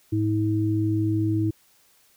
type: tone pair together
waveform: sine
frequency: 107 / 320.6 Hz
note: A2 / E4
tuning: -48 / -48 cents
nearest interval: octave + perfect fifth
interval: 1900 cents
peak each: -23 / -23 dBFS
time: 0.12-1.51 s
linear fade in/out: 10 ms
effects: white hiss -60 dBFS RMS until 2.16 s